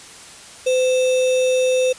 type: tone with sample-and-hold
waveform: sine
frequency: 511 Hz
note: C5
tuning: 41 cents flat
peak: -14 dBFS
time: 0.66-1.93 s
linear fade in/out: 10 ms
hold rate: 3150 Hz
effects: white hiss -40 dBFS RMS until 1.98 s + resampled to 22050 Hz